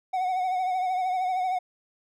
triangle tone with vibrato, 740 Hz, F#5, in tune, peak -22 dBFS, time 0.13-1.59 s, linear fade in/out 10 ms, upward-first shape triangle, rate 13 Hz, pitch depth 54 cents each way, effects none

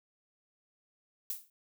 violet noise with exponential decay, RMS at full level -33 dBFS, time 1.3-1.5 s, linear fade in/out 2 ms, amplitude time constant 43 ms, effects none

